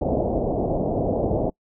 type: low-pass noise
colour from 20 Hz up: white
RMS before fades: -23 dBFS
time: 0.01-1.5 s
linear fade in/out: 5 ms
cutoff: 710 Hz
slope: 48 dB/octave
effects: noise-tail reverb RT60 0.1 s tail -24 dB re dry